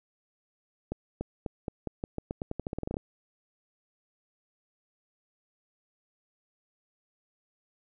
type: accelerating click train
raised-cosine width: 2 ms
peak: -19 dBFS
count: 19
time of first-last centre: 0.92-2.969 s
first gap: 290 ms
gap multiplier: 0.87
effects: none